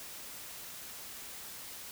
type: silence
effects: white hiss -46 dBFS RMS until 1.91 s